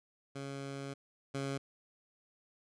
15% pulse tone pair in turn, 138.3 / 137.59 Hz, C#3 / C#3, -4 / -13 cents, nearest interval unison, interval 9 cents, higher first, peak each -34 / -29 dBFS, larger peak second, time 0.35-0.94 / 1.34-1.58 s, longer first, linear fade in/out 10 ms, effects resampled to 22050 Hz

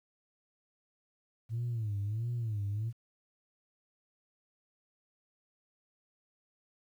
sine tone with vibrato, 110 Hz, A2, in tune, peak -30 dBFS, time 1.49-2.93 s, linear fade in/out 50 ms, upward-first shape sine, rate 1.5 Hz, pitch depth 160 cents each way, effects tanh soft clip ceiling -29 dBFS + 11-bit

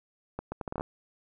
accelerating click train, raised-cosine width 1 ms, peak -20 dBFS, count 9, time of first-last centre 0.39-0.809 s, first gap 130 ms, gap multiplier 0.71, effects none

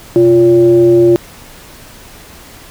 sine tone with frequency modulation, 349.2 Hz, F4, in tune, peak -4 dBFS, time 0.16-1.16 s, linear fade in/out 0 ms, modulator 221 Hz, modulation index 0.45, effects pink hiss -36 dBFS RMS until 2.7 s

